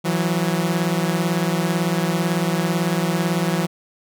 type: beating tone pair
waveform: sawtooth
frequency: 165.3 / 183.3 Hz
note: E3 / F#3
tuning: +5 / -16 cents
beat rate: 18 Hz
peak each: -17 / -18 dBFS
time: 0.04-3.67 s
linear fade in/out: 20 ms
effects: none